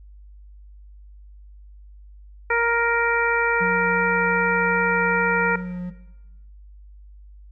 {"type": "harmonic tone", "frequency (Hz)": 467.7, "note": "A#4", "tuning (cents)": 6, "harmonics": [1, 2, 3, 4, 5], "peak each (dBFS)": [-23, -25, -23, -25, -27], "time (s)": [2.5, 5.56], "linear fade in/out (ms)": 5}
{"type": "tone with vibrato", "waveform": "triangle", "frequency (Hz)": 180, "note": "F#3", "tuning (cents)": -47, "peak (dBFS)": -23, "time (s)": [3.6, 5.91], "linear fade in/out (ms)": 20, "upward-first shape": "triangle", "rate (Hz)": 2.6, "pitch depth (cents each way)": 10}
{"effects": ["noise-tail reverb RT60 1.0 s tail -17 dB re dry", "added 50 Hz sine -42 dBFS peak until 7.51 s"]}